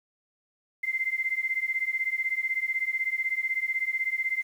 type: beating tone pair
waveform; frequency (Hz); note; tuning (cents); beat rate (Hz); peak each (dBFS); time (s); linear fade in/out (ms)
sine; 2075 / 2091; C7 / C7; -15 / -2; 16; -29; 0.83-4.43; 10
effects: 9-bit